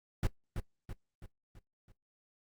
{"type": "noise with echo", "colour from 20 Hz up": "brown", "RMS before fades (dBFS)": -29, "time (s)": [0.23, 0.27], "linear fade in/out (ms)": 2, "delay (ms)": 330, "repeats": 5, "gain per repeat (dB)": -6, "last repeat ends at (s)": 1.92, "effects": ["noise-tail reverb RT60 0.1 s tail -17 dB re dry", "Opus 48 kbps"]}